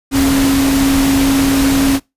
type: tone in noise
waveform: sine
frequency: 273.1 Hz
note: C#4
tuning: 26 cents flat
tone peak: -10 dBFS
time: 0.11-2 s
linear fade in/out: 50 ms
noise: pink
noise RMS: -18 dBFS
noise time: 0.11-2 s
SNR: +5 dB
effects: noise-tail reverb RT60 0.2 s tail -23 dB re dry + resampled to 32000 Hz